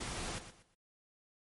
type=noise with echo; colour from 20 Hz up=pink; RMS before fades=-40 dBFS; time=0-0.39 s; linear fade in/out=10 ms; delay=120 ms; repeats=3; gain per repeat=-11 dB; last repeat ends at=0.75 s; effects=MP3 48 kbps